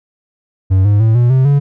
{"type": "tone with pitch steps", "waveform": "triangle", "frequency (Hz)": [94.8, 102.78, 111.44, 120.83, 131.01, 142.04], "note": ["F#2", "G#2", "A2", "B2", "C3", "C#3"], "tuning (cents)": [43, -18, 23, -37, 3, 43], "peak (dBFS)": -5, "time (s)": [0.7, 1.6], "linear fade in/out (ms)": 20, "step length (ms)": 150, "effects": []}